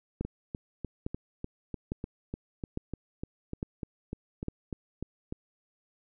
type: two click trains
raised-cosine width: 3 ms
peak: -19 / -22 dBFS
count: 6 / 18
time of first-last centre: 0.21-4.484 / 0.25-5.325 s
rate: 1.17 / 3.35 Hz
effects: none